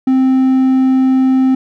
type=tone; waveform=triangle; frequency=261.6 Hz; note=C4; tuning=in tune; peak=-6 dBFS; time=0.07-1.55 s; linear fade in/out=5 ms; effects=none